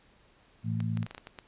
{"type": "harmonic tone", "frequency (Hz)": 55.6, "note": "A1", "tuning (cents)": 19, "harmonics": [2, 3, 4], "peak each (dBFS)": [-30, -34, -36], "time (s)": [0.63, 1.07], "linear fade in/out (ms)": 50}
{"type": "clicks", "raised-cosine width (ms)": 0.3, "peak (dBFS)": -26, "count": 9, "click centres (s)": [0.804, 0.973, 1.029, 1.065, 1.11, 1.148, 1.18, 1.271, 1.388]}
{"effects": ["pink hiss -62 dBFS RMS until 1.47 s", "resampled to 8000 Hz"]}